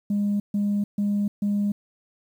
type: tone bursts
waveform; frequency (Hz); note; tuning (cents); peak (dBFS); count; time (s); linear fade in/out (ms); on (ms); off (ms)
sine; 204.2; G#3; -29; -19; 4; 0.1-1.72; 5; 300; 140
effects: tanh soft clip ceiling -18 dBFS + 9-bit